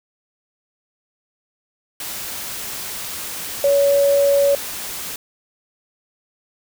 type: tone in noise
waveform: sine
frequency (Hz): 563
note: C#5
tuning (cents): +27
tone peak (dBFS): -12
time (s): 3.64-4.55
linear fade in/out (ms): 2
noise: white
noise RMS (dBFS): -29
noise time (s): 2-5.16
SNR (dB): +14
effects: none